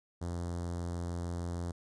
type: tone with notch filter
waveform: sawtooth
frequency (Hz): 86.5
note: F2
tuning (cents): -16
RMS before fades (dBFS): -37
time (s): 0.21-1.72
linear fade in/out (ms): 10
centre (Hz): 2500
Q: 0.53
effects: resampled to 22050 Hz